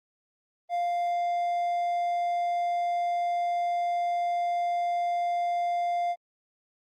triangle tone, 698.5 Hz, F5, in tune, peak -23 dBFS, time 0.69-6.16 s, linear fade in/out 50 ms, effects Opus 24 kbps

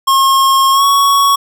square tone with pitch glide, 1078 to 1114.7 Hz, C#6 to C#6, -49 to +9 cents, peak -8 dBFS, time 0.07-1.36 s, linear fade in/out 10 ms, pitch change +58 cents, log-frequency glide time 0.72-0.84 s, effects none

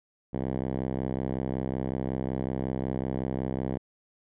5% pulse tone with band-pass filter, 65.41 Hz, C2, in tune, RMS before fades -31 dBFS, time 0.33-3.78 s, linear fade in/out 10 ms, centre 170 Hz, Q 0.66, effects resampled to 8000 Hz

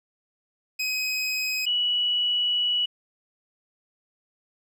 25% pulse / sine tone pair in turn, 2525 / 2939 Hz, D#7 / F#7, +25 / -12 cents, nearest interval minor third, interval 263 cents, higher second, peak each -21 dBFS, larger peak neither, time 0.79-1.66 / 1.66-2.86 s, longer second, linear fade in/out 10 ms, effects resampled to 32000 Hz + 10-bit

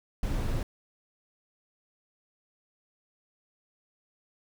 brown noise, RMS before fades -29 dBFS, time 0.23-0.63 s, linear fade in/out 2 ms, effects none

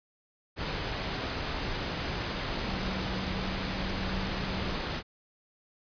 sine tone in noise, 189.2 Hz, F#3, 39 cents sharp, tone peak -37 dBFS, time 2.63-4.77 s, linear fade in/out 50 ms, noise pink, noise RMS -33 dBFS, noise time 0.56-5.03 s, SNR -7 dB, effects resampled to 11025 Hz

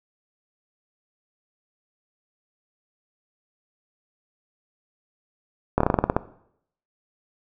slowing click train, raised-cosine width 1 ms, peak -4 dBFS, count 10, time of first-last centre 5.78-6.165 s, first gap 25 ms, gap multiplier 1.13, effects noise-tail reverb RT60 0.7 s tail -17 dB re dry

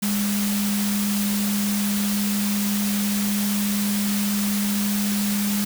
sine tone in noise, 204.1 Hz, G#3, 30 cents flat, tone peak -21 dBFS, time 0.02-5.65 s, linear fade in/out 10 ms, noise white, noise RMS -28 dBFS, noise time 0.02-5.65 s, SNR +4 dB, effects none

